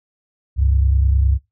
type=tone pair together; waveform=sine; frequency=68.13 / 98 Hz; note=C#2 / G2; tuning=-29 / 0 cents; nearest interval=tritone; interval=629 cents; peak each=-13 / -20 dBFS; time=0.56-1.39 s; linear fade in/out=50 ms; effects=noise-tail reverb RT60 0.2 s tail -21 dB re dry